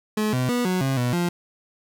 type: tone with pitch steps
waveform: 30% pulse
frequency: 213.9 / 127 / 244.1 / 183.8 / 134.5 / 123 / 174.4 Hz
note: A3 / B2 / B3 / F#3 / C3 / B2 / F3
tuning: -49 / +49 / -20 / -11 / +48 / -7 / -2 cents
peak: -18 dBFS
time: 0.17-1.29 s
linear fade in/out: 5 ms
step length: 160 ms
effects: none